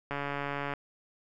click train, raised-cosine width 0.5 ms, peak -19 dBFS, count 90, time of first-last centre 0.11-0.737 s, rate 142 Hz, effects none

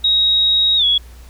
sine tone with pitch glide, 3790 to 3357 Hz, A#7 to G#7, +28 to +18 cents, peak -11 dBFS, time 0.04-0.98 s, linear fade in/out 5 ms, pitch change -210 cents, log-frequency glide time 0.77-0.85 s, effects added 60 Hz sine -36 dBFS peak until 1.29 s + pink hiss -47 dBFS RMS until 1.29 s

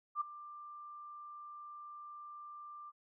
sine tone with ADSR envelope, 1186 Hz, D6, 17 cents sharp, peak -30 dBFS, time 0.15-2.92 s, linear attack 59 ms, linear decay 10 ms, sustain -17 dB, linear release 34 ms, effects none

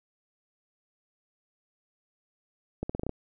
accelerating click train, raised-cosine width 2 ms, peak -18 dBFS, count 7, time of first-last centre 2.83-3.094 s, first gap 65 ms, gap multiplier 0.84, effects none

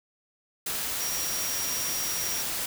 sine tone in noise, 5670 Hz, F8, 25 cents sharp, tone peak -32 dBFS, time 1-2.42 s, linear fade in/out 5 ms, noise white, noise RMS -31 dBFS, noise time 0.66-2.66 s, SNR -4 dB, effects none

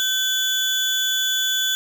35% pulse tone pair together, 1536 / 3442 Hz, G6 / A7, -36 / -39 cents, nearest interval octave + major second, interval 1397 cents, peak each -24 / -18 dBFS, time 0-1.75 s, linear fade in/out 0 ms, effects none

